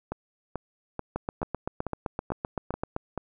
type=two click trains; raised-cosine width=1 ms; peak=-17 / -15 dBFS; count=8 / 15; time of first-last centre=0.12-3.177 / 1.16-2.964 s; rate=2.29 / 7.76 Hz; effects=none